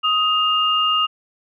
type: tone pair together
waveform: sine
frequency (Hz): 1253 / 2820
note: D#6 / F7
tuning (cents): +12 / +16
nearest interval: octave + major second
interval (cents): 1404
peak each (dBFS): -18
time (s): 0.03-1.07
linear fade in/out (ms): 20
effects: none